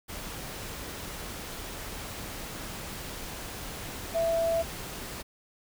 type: tone in noise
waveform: sine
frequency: 664 Hz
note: E5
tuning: 12 cents sharp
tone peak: -24 dBFS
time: 4.14-4.63 s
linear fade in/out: 20 ms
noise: pink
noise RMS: -39 dBFS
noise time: 0.08-5.23 s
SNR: +12 dB
effects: none